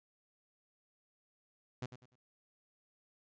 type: tone with echo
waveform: sawtooth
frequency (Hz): 125.7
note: B2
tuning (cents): +31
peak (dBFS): -34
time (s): 1.82-1.86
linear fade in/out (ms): 5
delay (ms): 99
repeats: 3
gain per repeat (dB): -11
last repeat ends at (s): 2.157
effects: resampled to 16000 Hz